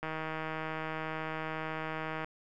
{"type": "click train", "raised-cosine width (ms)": 0.5, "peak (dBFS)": -22, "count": 351, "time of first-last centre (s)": [0.03, 2.245], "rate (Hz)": 158, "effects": []}